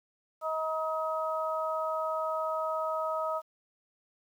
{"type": "harmonic tone", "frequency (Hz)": 317, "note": "D#4", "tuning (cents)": 32, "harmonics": [2, 3, 4], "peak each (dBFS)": [-32, -37, -33], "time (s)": [0.41, 3.42], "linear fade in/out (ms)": 50, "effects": ["10-bit"]}